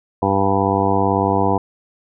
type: harmonic tone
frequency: 98 Hz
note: G2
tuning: in tune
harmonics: 1 / 2 / 3 / 4 / 5 / 7 / 8 / 9 / 10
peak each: -23 / -23 / -23 / -23 / -23 / -23 / -23 / -23 / -23 dBFS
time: 0.22-1.58 s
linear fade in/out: 5 ms
effects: none